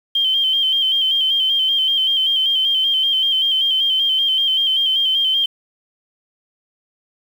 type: tone with vibrato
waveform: sine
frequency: 3136 Hz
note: G7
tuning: in tune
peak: -14 dBFS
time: 0.15-5.46 s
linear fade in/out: 5 ms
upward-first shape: square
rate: 5.2 Hz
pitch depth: 37 cents each way
effects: 7-bit